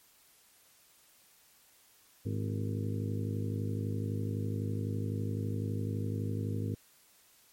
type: harmonic tone with a mistuned harmonic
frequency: 51.91 Hz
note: G#1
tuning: in tune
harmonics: 2 / 3 / 4 / 5 / 6 / 7 / 8 / 9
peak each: -33 / -41 / -41 / -40 / -47 / -48 / -47 / -46 dBFS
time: 2.25-6.75 s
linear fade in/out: 10 ms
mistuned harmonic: 6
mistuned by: +87 cents
effects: white hiss -63 dBFS RMS until 7.52 s + MP3 64 kbps